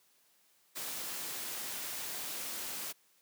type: noise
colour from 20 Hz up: white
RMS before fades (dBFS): -40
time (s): 0.75-2.93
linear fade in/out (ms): 20
effects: white hiss -69 dBFS RMS until 3.21 s + high-pass 150 Hz 12 dB/octave